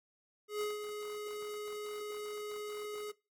square tone with ADSR envelope, 419.3 Hz, G#4, 17 cents sharp, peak -33 dBFS, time 0.48-3.12 s, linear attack 130 ms, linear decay 170 ms, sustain -7 dB, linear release 13 ms, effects noise-tail reverb RT60 0.3 s tail -22 dB re dry + AAC 48 kbps

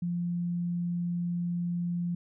sine tone, 173.9 Hz, F3, 7 cents flat, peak -28 dBFS, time 0.02-2.15 s, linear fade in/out 5 ms, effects none

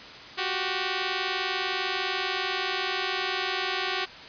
5% pulse tone pair together, 366.2 / 386.4 Hz, F#4 / G4, -18 / -25 cents, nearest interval minor second, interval 93 cents, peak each -18 dBFS, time 0.37-4.06 s, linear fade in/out 20 ms, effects white hiss -43 dBFS RMS until 4.28 s + resampled to 11025 Hz

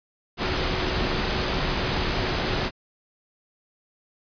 sine tone in noise, 370 Hz, F#4, in tune, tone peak -35 dBFS, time 0.37-2.71 s, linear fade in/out 50 ms, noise pink, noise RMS -25 dBFS, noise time 0.37-2.71 s, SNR -13 dB, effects resampled to 11025 Hz

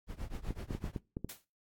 brown noise with tremolo, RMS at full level -37 dBFS, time 0.07-0.99 s, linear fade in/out 50 ms, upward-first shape triangle, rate 7.9 Hz, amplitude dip 100%
clicks, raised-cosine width 3 ms, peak -24 dBFS, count 7, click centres 0.507 / 0.708 / 0.75 / 0.842 / 0.962 / 1.169 / 1.246 s
white noise with exponential decay, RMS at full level -41 dBFS, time 1.29-1.45 s, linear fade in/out 5 ms, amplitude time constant 33 ms
effects noise-tail reverb RT60 0.3 s tail -22 dB re dry + AAC 64 kbps

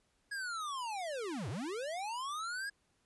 square linear two-way sweep, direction down then up, 1673 to 89.4 to 1673 Hz, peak -38 dBFS, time 0.31-2.7 s, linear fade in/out 10 ms, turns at 1.49 s, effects pink hiss -75 dBFS RMS until 3.05 s + resampled to 24000 Hz

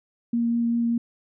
sine tone with vibrato, 234.2 Hz, A#3, 8 cents sharp, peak -20 dBFS, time 0.33-0.98 s, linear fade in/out 5 ms, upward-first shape triangle, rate 5.1 Hz, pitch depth 10 cents each way, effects none

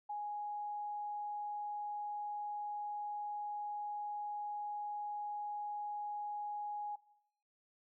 sine tone, 830.6 Hz, G#5, in tune, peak -38 dBFS, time 0.09-6.96 s, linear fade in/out 10 ms, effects noise-tail reverb RT60 0.9 s tail -21 dB re dry

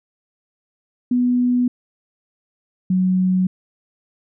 sine tone pair in turn, 246.8 / 185.1 Hz, B3 / F#3, -1 / +1 cents, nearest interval perfect fourth, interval 498 cents, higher first, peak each -14 dBFS, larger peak neither, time 1.11-1.68 / 2.9-3.47 s, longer neither, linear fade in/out 5 ms, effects none

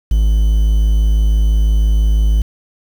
triangle tone with quantisation, 53 Hz, G#1, 36 cents sharp, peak -7 dBFS, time 0.11-2.42 s, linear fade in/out 5 ms, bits 6, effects none

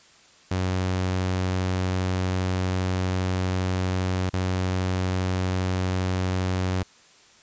sawtooth tone with dropouts, 92.5 Hz, F#2, in tune, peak -19 dBFS, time 0.51-6.83 s, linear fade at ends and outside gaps 5 ms, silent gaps 4.297-4.334 s, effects white hiss -54 dBFS RMS until 7.42 s + resampled to 16000 Hz

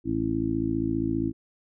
harmonic tone, 55 Hz, A1, in tune, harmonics 1 / 2 / 3 / 4 / 5 / 6, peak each -37 / -33 / -36 / -35 / -28 / -28 dBFS, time 0.04-1.33 s, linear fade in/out 50 ms, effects none

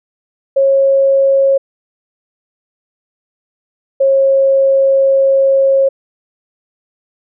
sine tone pair in turn, 545 / 542.2 Hz, C#5 / C#5, -29 / -38 cents, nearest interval unison, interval 9 cents, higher first, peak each -7 dBFS, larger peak neither, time 0.56-1.58 / 4-5.89 s, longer second, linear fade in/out 10 ms, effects none

